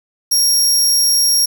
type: tone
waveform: 25% pulse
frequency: 5588 Hz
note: F8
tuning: in tune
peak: -6 dBFS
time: 0.31-1.46 s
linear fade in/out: 10 ms
effects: 7-bit